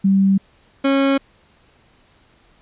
sine / 30% pulse tone pair in turn, 194.4 / 273.8 Hz, G3 / C#4, -14 / -21 cents, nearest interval tritone, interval 593 cents, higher second, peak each -11 dBFS, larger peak neither, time 0.04-0.38 / 0.84-1.18 s, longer neither, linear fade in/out 10 ms, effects pink hiss -55 dBFS RMS until 2.61 s + resampled to 8000 Hz

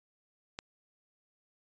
click, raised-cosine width 0.2 ms, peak -21 dBFS, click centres 0.589 s, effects resampled to 16000 Hz

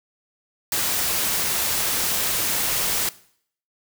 white noise, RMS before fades -23 dBFS, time 0.72-3.09 s, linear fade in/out 2 ms, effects noise-tail reverb RT60 0.6 s tail -19 dB re dry

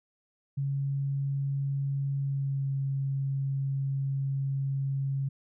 sine tone with pitch glide, 138.59 to 136.76 Hz, C#3 to C#3, 0 to -23 cents, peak -27 dBFS, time 0.57-5.29 s, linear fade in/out 10 ms, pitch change -23 cents, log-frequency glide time 2.19-2.73 s, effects none

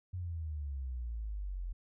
sine exponential sweep, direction down, 92.5 to 42.39 Hz, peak -36 dBFS, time 0.13-1.73 s, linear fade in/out 10 ms, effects none

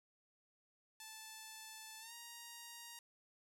5% pulse tone with pitch glide, 877 to 939.9 Hz, A5 to A#5, -6 to +14 cents, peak -39 dBFS, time 1-2.99 s, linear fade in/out 2 ms, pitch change +120 cents, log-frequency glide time 2-2.13 s, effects none

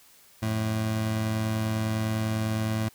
25% pulse tone pair together, 89.78 / 109.8 Hz, F2 / A2, +48 / -3 cents, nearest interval minor third, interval 349 cents, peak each -34 / -22 dBFS, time 0.42-2.89 s, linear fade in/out 10 ms, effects white hiss -56 dBFS RMS until 2.94 s

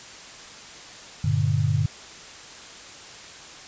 sine chord, G minor, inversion none, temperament just, 98 / 117.6 / 147 Hz, G2 / Bb2 / D3, 0 / +16 / +2 cents, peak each -24 / -24 / -23 dBFS, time 1.24-1.86 s, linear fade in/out 5 ms, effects white hiss -42 dBFS RMS until 3.67 s + resampled to 16000 Hz

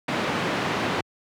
pink band-pass noise, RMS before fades -26 dBFS, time 0.08-1.01 s, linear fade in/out 5 ms, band 160 to 2900 Hz, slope 12 dB/octave, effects high-pass 80 Hz 12 dB/octave

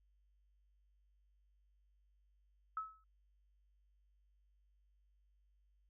sine tone with exponential decay, 1295 Hz, E6, 31 cents flat, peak -35 dBFS, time 2.77-3.04 s, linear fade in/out 2 ms, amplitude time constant 57 ms, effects added 50 Hz sine -70 dBFS peak until 5.89 s

